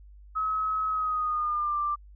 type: tone with pitch glide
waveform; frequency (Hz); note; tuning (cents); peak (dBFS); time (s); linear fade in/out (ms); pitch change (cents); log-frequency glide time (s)
sine; 1281 to 1181.5; E6 to D6; -50 to +10; -25; 0.35-1.96; 20; -140; 0.88-1.79
effects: added 50 Hz sine -47 dBFS peak until 2.15 s